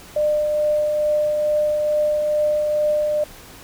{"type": "tone with tremolo", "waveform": "sine", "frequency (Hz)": 601, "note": "D5", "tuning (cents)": 40, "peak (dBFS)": -15, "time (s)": [0.16, 3.24], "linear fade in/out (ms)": 5, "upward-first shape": "triangle", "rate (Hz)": 2.3, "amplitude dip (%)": 30, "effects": ["pink hiss -42 dBFS RMS until 3.63 s"]}